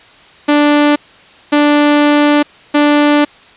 sawtooth tone bursts at uneven times, 293.7 Hz, D4, in tune, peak -3 dBFS, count 3, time 0.48-0.96 / 1.52-2.43 / 2.74-3.25 s, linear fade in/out 10 ms, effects white hiss -41 dBFS RMS until 3.56 s + resampled to 8000 Hz

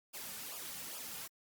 white noise with flanger, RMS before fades -45 dBFS, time 0.13-1.28 s, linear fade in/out 20 ms, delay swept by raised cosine 0.49 to 3.09 ms, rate 2.4 Hz, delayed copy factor -0.75, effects Opus 48 kbps

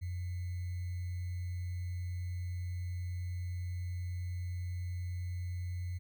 sine tone with sample-and-hold, 89 Hz, F2, 33 cents sharp, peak -35 dBFS, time 0.01-5.99 s, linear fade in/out 20 ms, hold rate 2100 Hz, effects none

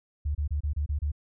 sine tone bursts, 73.42 Hz, D2, in tune, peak -25 dBFS, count 7, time 0.25-1.118 s, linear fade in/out 10 ms, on 100 ms, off 28 ms, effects none

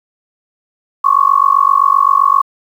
sine tone with amplitude modulation, 1108 Hz, C#6, 1 cent flat, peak -3 dBFS, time 1.04-2.42 s, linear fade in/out 10 ms, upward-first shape sine, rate 47.7 Hz, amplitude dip 100%, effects 7-bit

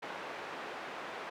pink band-pass noise, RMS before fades -43 dBFS, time 0.02-1.3 s, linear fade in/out 10 ms, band 450 to 2200 Hz, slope 12 dB/octave, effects none

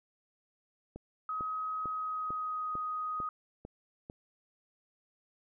click train, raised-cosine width 2 ms, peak -30 dBFS, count 8, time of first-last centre 0.96-4.099 s, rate 2.23 Hz
sine tone with pitch glide, 1267 to 1250.3 Hz, D#6 to D#6, +31 to +8 cents, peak -33 dBFS, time 1.29-3.29 s, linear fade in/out 2 ms, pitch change -23 cents, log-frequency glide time 1.82-2.75 s
effects none

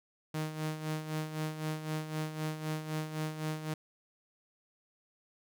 sawtooth tone with tremolo, 155.56 Hz, D#3, in tune, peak -28 dBFS, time 0.34-3.74 s, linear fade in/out 5 ms, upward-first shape sine, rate 3.9 Hz, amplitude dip 65%, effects none

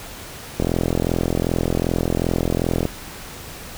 click train, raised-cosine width 2 ms, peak -6 dBFS, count 97, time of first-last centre 0.6-2.854 s, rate 42.6 Hz, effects pink hiss -36 dBFS RMS until 3.77 s

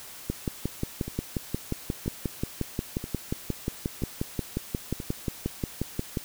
two click trains, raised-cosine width 3 ms, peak -21 / -14 dBFS, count 5 / 34, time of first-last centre 1.08-5.002 / 0.3-6.172 s, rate 1.02 / 5.62 Hz, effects white hiss -44 dBFS RMS until 6.24 s

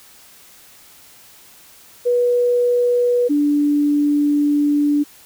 sine tone pair in turn, 487 / 291.9 Hz, B4 / D4, -24 / -10 cents, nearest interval major sixth, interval 886 cents, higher first, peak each -13 dBFS, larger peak neither, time 2.05-3.29 / 3.29-5.04 s, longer second, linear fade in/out 20 ms, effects white hiss -46 dBFS RMS until 5.25 s

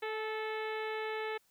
harmonic tone with a mistuned harmonic, 436.5 Hz, A4, 14 cents flat, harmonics 1 / 2 / 3 / 4 / 5 / 6 / 7 / 8 / 9, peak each -37 / -42 / -46 / -44 / -45 / -50 / -53 / -54 / -56 dBFS, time 0.02-1.38 s, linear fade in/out 10 ms, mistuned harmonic 2, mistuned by -17 cents, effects white hiss -71 dBFS RMS until 1.5 s

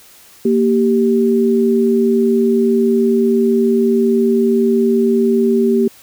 sine tone pair together, 232.4 / 390.8 Hz, A#3 / G4, -5 / -5 cents, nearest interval major sixth, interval 900 cents, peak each -13 dBFS, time 0.45-5.88 s, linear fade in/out 5 ms, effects white hiss -44 dBFS RMS until 6.02 s

